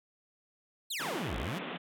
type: exponential two-way sweep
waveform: sawtooth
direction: down then up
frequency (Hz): 4443 to 46.86 to 216.9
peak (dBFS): -31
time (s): 0.9-1.59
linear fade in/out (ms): 10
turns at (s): 1.37
type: band-pass noise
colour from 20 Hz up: pink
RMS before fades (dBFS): -40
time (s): 0.99-1.78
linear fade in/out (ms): 20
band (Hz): 150 to 3600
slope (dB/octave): 96
effects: none